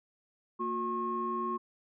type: tone cluster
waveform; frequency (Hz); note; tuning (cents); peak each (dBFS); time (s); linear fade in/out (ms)
sine; 230.6 / 360.8 / 1083; A#3 / F#4 / C#6; -19 / -44 / -41; -38 / -36 / -32; 0.59-1.58; 20
effects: tanh soft clip ceiling -22 dBFS